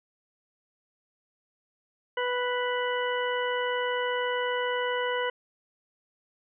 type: harmonic tone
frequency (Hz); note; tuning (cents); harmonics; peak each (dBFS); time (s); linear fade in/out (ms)
493.9; B4; 0; 1 / 2 / 3 / 4 / 6; -29 / -32 / -34 / -35 / -37; 2.17-5.3; 5
effects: none